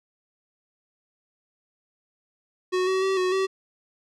square tone with pitch steps, 368.1 / 377.8 / 384 / 368.3 / 382.9 Hz, F#4 / F#4 / G4 / F#4 / G4, -9 / +36 / -36 / -8 / -41 cents, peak -22 dBFS, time 2.72-3.47 s, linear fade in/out 20 ms, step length 150 ms, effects low-pass 6000 Hz 12 dB/octave

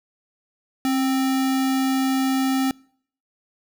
sine tone with sample-and-hold, 266 Hz, C4, 29 cents sharp, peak -18 dBFS, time 0.85-2.71 s, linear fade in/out 0 ms, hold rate 1050 Hz, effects noise-tail reverb RT60 0.6 s tail -26 dB re dry

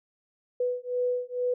sine beating tone pair, 493.9 / 496.1 Hz, B4 / B4, 0 / +8 cents, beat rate 2.2 Hz, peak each -29 dBFS, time 0.6-1.54 s, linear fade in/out 5 ms, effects none

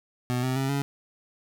25% pulse tone with pitch steps, 124.2 / 129.32 / 134.66 / 140.22 Hz, B2 / C3 / C#3 / C#3, +10 / -20 / -50 / +20 cents, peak -21 dBFS, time 0.3-0.82 s, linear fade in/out 0 ms, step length 130 ms, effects none

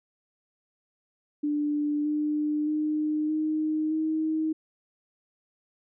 sine tone with pitch steps, 295.2 / 300 / 304.9 / 309.9 / 314.9 Hz, D4 / D4 / D#4 / D#4 / D#4, +9 / +37 / -35 / -7 / +21 cents, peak -24 dBFS, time 1.43-4.53 s, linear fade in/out 10 ms, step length 620 ms, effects none

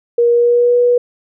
sine tone with pitch glide, 474 to 486.5 Hz, A#4 to B4, +29 to -26 cents, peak -8 dBFS, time 0.18-0.98 s, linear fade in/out 5 ms, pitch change +45 cents, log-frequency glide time 0.3-0.77 s, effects none

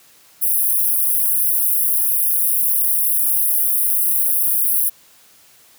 white high-pass noise, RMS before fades -17 dBFS, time 0.41-4.9 s, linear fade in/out 20 ms, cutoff 9700 Hz, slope 96 dB/octave, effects white hiss -50 dBFS RMS until 5.78 s + high-pass 80 Hz 12 dB/octave

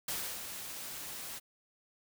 white noise with ADSR envelope, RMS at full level -36 dBFS, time 0.08-1.4 s, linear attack 4 ms, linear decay 310 ms, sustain -7 dB, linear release 28 ms, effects none

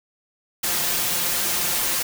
white noise with comb filter, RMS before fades -23 dBFS, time 0.63-2.03 s, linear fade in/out 10 ms, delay 5.7 ms, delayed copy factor +0.6, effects none

